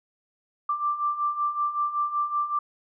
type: beating tone pair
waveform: sine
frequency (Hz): 1174.7 / 1180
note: D6 / D6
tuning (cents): 0 / +8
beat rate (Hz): 5.3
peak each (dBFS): -30 / -25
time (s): 0.69-2.59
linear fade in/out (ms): 5
effects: none